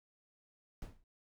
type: noise with exponential decay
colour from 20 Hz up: brown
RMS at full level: -36 dBFS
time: 0.82-1.04 s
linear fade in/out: 1 ms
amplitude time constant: 46 ms
effects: none